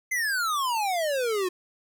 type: exponential sweep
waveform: square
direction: down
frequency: 2093 to 353.9 Hz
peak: -25 dBFS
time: 0.11-1.49 s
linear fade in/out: 10 ms
effects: none